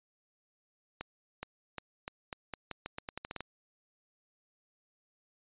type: accelerating click train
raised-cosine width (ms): 0.3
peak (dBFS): -22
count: 15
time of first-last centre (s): 1.01-3.406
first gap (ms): 420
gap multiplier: 0.84
effects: resampled to 8000 Hz